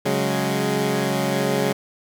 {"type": "chord", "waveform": "15% pulse", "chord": "C# suspended fourth", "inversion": "none", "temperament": "equal with one note detuned", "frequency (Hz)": [138.59, 185, 208.5], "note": ["C#3", "F#3", "G#3"], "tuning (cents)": [0, 0, 7], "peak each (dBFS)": -18, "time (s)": [0.05, 1.73], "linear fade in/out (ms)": 10, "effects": []}